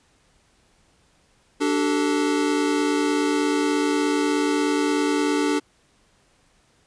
square chord, D suspended fourth, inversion none, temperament equal with one note detuned, 293.7 / 383.3 / 440 Hz, D4 / G4 / A4, 0 / -39 / 0 cents, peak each -22 / -27 / -27 dBFS, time 1.6-5.6 s, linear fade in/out 20 ms, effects pink hiss -61 dBFS RMS until 6.86 s + resampled to 22050 Hz

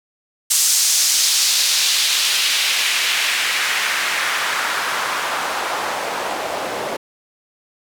white noise with band-pass filter sweep, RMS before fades -19 dBFS, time 0.5-6.97 s, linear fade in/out 10 ms, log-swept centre 7000 to 530 Hz, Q 1.3, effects none

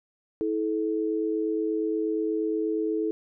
sine tone pair together, 323.6 / 432 Hz, E4 / A4, -32 / -32 cents, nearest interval perfect fourth, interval 500 cents, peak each -27 dBFS, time 0.41-3.11 s, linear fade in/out 0 ms, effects none

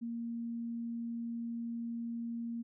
sine tone, 233.1 Hz, A#3, in tune, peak -36 dBFS, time 0.01-2.63 s, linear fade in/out 20 ms, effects none

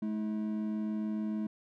triangle tone pair together, 214.3 / 321.1 Hz, A3 / E4, -45 / -45 cents, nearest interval perfect fifth, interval 700 cents, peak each -30 / -38 dBFS, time 0.02-1.47 s, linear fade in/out 5 ms, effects none

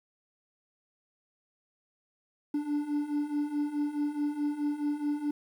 triangle beating tone pair, 290.2 / 294.9 Hz, D4 / D4, -21 / +7 cents, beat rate 4.7 Hz, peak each -32 / -28 dBFS, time 2.54-5.31 s, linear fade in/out 5 ms, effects 10-bit

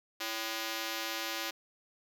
5% pulse ring-modulated tone, 447 Hz, A4, 27 cents sharp, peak -20 dBFS, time 0.2-1.51 s, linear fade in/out 10 ms, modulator 115 Hz, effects none

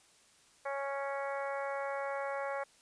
harmonic tone, 277.2 Hz, C#4, in tune, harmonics 2 / 3 / 4 / 5 / 6 / 7 / 8, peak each -37 / -41 / -43 / -45 / -47 / -48 / -49 dBFS, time 0.65-2.64 s, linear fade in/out 10 ms, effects white hiss -64 dBFS RMS until 2.81 s + resampled to 22050 Hz

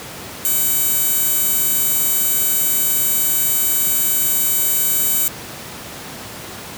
15% pulse tone with high-pass filter, 760 Hz, F#5, 46 cents sharp, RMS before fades -17 dBFS, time 0.45-5.28 s, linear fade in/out 0 ms, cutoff 11000 Hz, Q 0.69, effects pink hiss -32 dBFS RMS until 6.77 s + high-pass 100 Hz 12 dB/octave

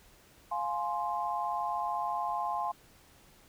sine chord, F minor, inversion none, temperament just, 698.5 / 838.1 / 1047.7 Hz, F5 / Ab5 / C6, 0 / +16 / +2 cents, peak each -36 / -34 / -34 dBFS, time 0.51-2.72 s, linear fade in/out 10 ms, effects pink hiss -60 dBFS RMS until 3.48 s

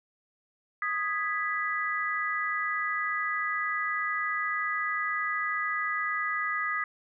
sine chord, G# minor, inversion second, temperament equal, 1244.5 / 1661.2 / 1975.5 Hz, D#6 / G#6 / B6, 0 / 0 / 0 cents, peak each -31 / -34 / -31 dBFS, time 0.82-6.84 s, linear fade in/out 2 ms, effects none

